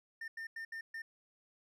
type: tone bursts at uneven times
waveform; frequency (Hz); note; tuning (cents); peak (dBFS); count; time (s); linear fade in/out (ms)
triangle; 1809; A6; +48; -39; 5; 0.21-0.28 / 0.37-0.47 / 0.56-0.65 / 0.72-0.81 / 0.94-1.02; 5
effects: none